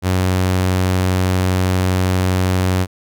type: tone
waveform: sawtooth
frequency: 92.5 Hz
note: F#2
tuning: in tune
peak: -10 dBFS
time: 0.02-2.87 s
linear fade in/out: 50 ms
effects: none